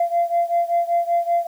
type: beating tone pair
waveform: sine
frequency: 686 / 691.2 Hz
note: F5 / F5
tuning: -31 / -18 cents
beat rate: 5.2 Hz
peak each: -18 / -20 dBFS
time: 0-1.47 s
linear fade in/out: 5 ms
effects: tanh soft clip ceiling -12 dBFS + 8-bit